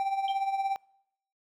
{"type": "tone with tremolo", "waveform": "triangle", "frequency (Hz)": 782, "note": "G5", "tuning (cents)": -4, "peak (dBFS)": -22, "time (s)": [0, 0.76], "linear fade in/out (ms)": 0, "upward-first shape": "triangle", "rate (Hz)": 17, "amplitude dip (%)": 70}
{"type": "tone with exponential decay", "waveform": "sine", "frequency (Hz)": 3165, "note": "G7", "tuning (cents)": 16, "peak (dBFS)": -31, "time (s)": [0.28, 0.4], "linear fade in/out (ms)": 1, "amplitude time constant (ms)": 26}
{"effects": ["noise-tail reverb RT60 0.8 s tail -26 dB re dry"]}